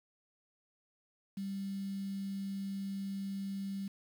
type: tone with quantisation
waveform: sine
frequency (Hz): 196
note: G3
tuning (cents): 0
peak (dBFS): -36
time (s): 1.37-3.88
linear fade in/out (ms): 5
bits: 9
effects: none